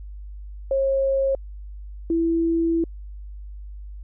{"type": "tone pair in turn", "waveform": "sine", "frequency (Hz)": [541, 331.8], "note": ["C#5", "E4"], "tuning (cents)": [-42, 11], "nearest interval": "minor sixth", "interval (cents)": 847, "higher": "first", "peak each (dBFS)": -18, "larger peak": "neither", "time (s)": [[0.71, 1.35], [2.1, 2.84]], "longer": "second", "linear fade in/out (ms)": 2, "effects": ["added 50 Hz sine -34 dBFS peak until 4.03 s"]}